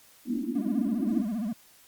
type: band-pass noise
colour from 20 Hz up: pink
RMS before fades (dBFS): -30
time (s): 0.25-1.25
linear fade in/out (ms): 50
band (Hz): 220 to 320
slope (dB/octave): 96
type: tone with vibrato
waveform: triangle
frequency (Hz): 220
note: A3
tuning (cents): 0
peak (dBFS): -26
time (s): 0.55-1.53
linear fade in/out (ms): 5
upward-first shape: sine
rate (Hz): 15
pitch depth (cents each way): 180
effects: white hiss -57 dBFS RMS until 1.87 s + Opus 48 kbps